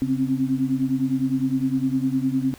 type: tone cluster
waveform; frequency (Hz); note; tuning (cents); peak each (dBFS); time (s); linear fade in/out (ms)
sine; 136.7 / 259.3 / 269.1; C#3 / C4 / C4; -24 / -15 / +49; -29 / -22 / -24; 0.02-2.54; 0
effects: pink hiss -48 dBFS RMS until 2.58 s